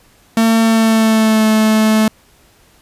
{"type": "tone with pitch glide", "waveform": "45% pulse", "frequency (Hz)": [225.9, 217.6], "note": ["A3", "A3"], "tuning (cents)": [46, -19], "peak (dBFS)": -9, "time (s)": [0.37, 2.08], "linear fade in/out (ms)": 2, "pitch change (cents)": -65, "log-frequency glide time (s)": [0.59, 1.46], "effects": ["pink hiss -50 dBFS RMS until 2.81 s", "resampled to 32000 Hz"]}